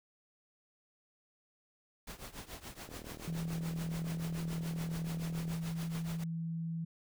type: noise with tremolo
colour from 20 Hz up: pink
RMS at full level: -44 dBFS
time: 2.07-6.24 s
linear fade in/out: 5 ms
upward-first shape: triangle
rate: 7 Hz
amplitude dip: 90%
type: click train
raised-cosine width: 2 ms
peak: -35 dBFS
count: 103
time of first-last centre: 2.89-5.505 s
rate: 39 Hz
type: tone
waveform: sine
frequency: 164.81 Hz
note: E3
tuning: in tune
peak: -35 dBFS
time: 3.27-6.85 s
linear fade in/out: 10 ms
effects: none